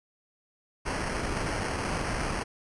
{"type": "noise with sample-and-hold", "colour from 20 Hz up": "pink", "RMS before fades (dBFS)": -31, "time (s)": [0.85, 2.44], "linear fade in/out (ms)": 20, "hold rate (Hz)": 3675, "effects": ["resampled to 24000 Hz"]}